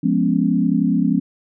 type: chord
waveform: sine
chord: C# dominant seventh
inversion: first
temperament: equal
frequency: 174.61 / 207.7 / 246.9 / 277.2 Hz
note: E#3 / G#3 / B3 / C#4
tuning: 0 / 0 / 0 / 0 cents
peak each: -20 dBFS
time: 0.03-1.2 s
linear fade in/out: 10 ms
effects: none